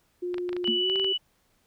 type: tone with pitch glide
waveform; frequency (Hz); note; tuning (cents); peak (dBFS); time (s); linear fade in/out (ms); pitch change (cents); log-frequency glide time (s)
sine; 355.9 to 385.9; F4 to G4; +33 to -27; -28; 0.22-1.13; 10; +140; 0.76-0.96
type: clicks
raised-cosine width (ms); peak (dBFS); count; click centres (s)
0.3; -22; 11; 0.343 / 0.382 / 0.492 / 0.53 / 0.566 / 0.643 / 0.676 / 0.898 / 0.958 / 0.997 / 1.045
type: tone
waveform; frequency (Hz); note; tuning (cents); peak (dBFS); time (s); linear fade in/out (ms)
sine; 2960; F#7; 0; -24; 0.64-1.18; 20
type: tone with exponential decay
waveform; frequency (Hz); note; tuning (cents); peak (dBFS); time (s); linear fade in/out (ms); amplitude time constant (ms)
sine; 229.9; A#3; -24; -23; 0.68-0.86; 5; 38
effects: pink hiss -68 dBFS RMS until 1.66 s